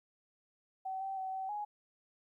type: tone with pitch steps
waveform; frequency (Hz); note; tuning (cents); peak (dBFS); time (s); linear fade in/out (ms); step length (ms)
sine; 761 / 774 / 759 / 764 / 833; F#5 / G5 / F#5 / G5 / G#5; +48 / -22 / +44 / -45 / +5; -36; 0.85-1.65; 10; 160
effects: 13-bit